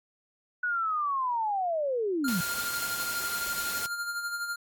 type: linear sweep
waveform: sine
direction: down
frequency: 1480 to 155.56 Hz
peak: -26 dBFS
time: 0.63-2.41 s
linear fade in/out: 5 ms
type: tone with tremolo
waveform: square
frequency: 1400 Hz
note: F6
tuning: 4 cents sharp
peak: -30 dBFS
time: 2.24-4.56 s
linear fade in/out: 5 ms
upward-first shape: sine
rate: 12 Hz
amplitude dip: 50%
type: noise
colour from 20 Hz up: white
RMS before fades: -35 dBFS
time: 2.28-3.86 s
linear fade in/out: 0 ms
effects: AAC 64 kbps